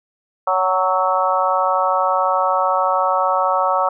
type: harmonic tone with a mistuned harmonic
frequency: 186.5 Hz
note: F#3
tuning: 14 cents sharp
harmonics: 3 / 4 / 5 / 6 / 7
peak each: -21 / -21 / -21 / -21 / -21 dBFS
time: 0.47-3.89 s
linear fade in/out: 5 ms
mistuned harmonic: 5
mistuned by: -22 cents
effects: none